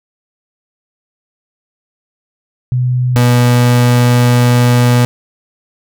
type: tone pair in turn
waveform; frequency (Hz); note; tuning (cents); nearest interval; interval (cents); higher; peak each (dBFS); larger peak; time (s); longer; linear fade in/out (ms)
sine / 35% pulse; 125.4 / 122.11; B2 / B2; +27 / -19; unison; 46; first; -10 / -5; second; 2.72-3.16 / 3.16-5.05; second; 0
effects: none